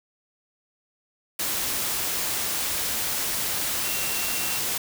sine tone in noise, 2731 Hz, F7, 39 cents flat, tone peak -35 dBFS, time 3.84-4.58 s, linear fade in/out 5 ms, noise white, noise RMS -27 dBFS, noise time 1.39-4.78 s, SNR -11 dB, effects none

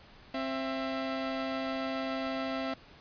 sawtooth tone pair together, 265 / 666 Hz, C4 / E5, +22 / +18 cents, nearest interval octave + major third, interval 1596 cents, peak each -30 / -32 dBFS, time 0.34-2.74 s, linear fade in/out 5 ms, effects pink hiss -55 dBFS RMS until 3 s + resampled to 11025 Hz

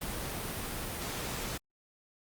pink noise, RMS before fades -37 dBFS, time 0.01-1.58 s, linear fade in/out 10 ms, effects Opus 32 kbps

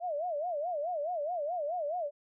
sine tone with vibrato, 646 Hz, E5, 35 cents flat, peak -31 dBFS, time 0-2.11 s, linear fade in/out 50 ms, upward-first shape sine, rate 4.7 Hz, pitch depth 210 cents each way, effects none

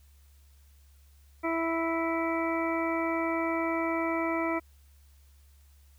harmonic tone, 329.4 Hz, E4, 1 cent flat, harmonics 1 / 2 / 3 / 4 / 6 / 7, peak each -30 / -33 / -35 / -36 / -38 / -38 dBFS, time 1.43-4.6 s, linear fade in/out 20 ms, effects added 70 Hz sine -55 dBFS peak until 5.98 s + white hiss -67 dBFS RMS until 5.98 s

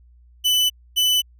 40% pulse tone pair in turn, 2995 / 2995 Hz, F#7 / F#7, +20 / +20 cents, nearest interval unison, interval 0 cents, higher neither, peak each -15 dBFS, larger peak neither, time 0.44-0.7 / 0.96-1.22 s, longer neither, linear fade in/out 20 ms, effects added 60 Hz sine -48 dBFS peak until 1.39 s

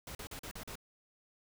pink noise bursts, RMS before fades -45 dBFS, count 6, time 0.07-0.755 s, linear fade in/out 2 ms, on 80 ms, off 41 ms, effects none

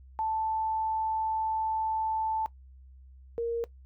sine tone pair in turn, 880 / 466.2 Hz, A5 / A#4, 0 / 0 cents, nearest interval major seventh, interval 1100 cents, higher first, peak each -27 dBFS, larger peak neither, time 0.19-2.46 / 3.38-3.64 s, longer first, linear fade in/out 0 ms, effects noise-tail reverb RT60 0.1 s tail -18 dB re dry + added 65 Hz sine -49 dBFS peak until 3.85 s

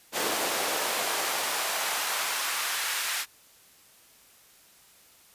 pink noise with high-pass filter sweep, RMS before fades -29 dBFS, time 0.12-3.26 s, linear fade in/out 50 ms, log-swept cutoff 390 to 1600 Hz, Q 0.98, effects white hiss -57 dBFS RMS until 5.34 s + resampled to 32000 Hz

